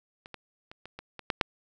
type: clicks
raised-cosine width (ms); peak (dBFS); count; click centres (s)
0.3; -28 / -24 / -28 / -27 / -24 / -24 / -10 / -6; 8; 0.259 / 0.343 / 0.715 / 0.856 / 0.99 / 1.193 / 1.302 / 1.412
effects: none